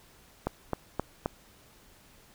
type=click train; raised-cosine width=1 ms; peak=-14 dBFS; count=4; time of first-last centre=0.47-1.259 s; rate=3.8 Hz; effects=pink hiss -58 dBFS RMS until 2.34 s